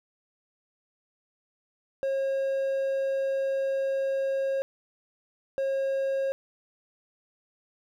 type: tone pair in turn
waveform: triangle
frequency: 541 / 541 Hz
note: C#5 / C#5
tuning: -42 / -42 cents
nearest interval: unison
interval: 0 cents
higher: neither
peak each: -23 dBFS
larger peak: neither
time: 2.03-4.62 / 5.58-6.32 s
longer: first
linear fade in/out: 0 ms
effects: none